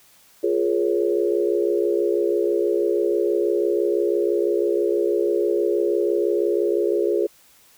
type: chord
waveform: sine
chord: Bb minor seventh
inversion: second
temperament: equal with one note detuned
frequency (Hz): 349.2 / 415.3 / 474.9 / 554.4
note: F4 / Ab4 / Bb4 / Db5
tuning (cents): 0 / 0 / +32 / 0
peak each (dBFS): -22 / -21 / -27 / -27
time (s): 0.43-7.27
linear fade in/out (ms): 10
effects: white hiss -54 dBFS RMS until 7.77 s